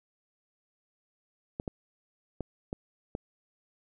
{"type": "clicks", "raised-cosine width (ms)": 2, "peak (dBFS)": -20, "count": 5, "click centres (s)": [1.599, 1.678, 2.407, 2.729, 3.151], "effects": []}